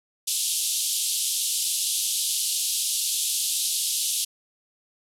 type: band-pass noise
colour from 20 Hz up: white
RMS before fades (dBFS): -26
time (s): 0.27-4.25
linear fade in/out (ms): 10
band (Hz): 3000 to 12000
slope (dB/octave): 48
effects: none